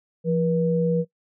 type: tone pair together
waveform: sine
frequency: 170.45 / 482.1 Hz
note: F3 / B4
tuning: -42 / -42 cents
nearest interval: octave + tritone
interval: 1800 cents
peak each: -21 / -22 dBFS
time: 0.24-1.05 s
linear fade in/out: 50 ms
effects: noise-tail reverb RT60 0.1 s tail -19 dB re dry